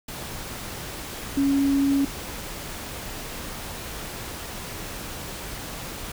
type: tone in noise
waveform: sine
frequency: 277.2 Hz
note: C#4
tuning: in tune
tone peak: -18 dBFS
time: 1.37-2.05 s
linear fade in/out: 5 ms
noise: pink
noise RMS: -35 dBFS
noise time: 0.08-6.12 s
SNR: +14 dB
effects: none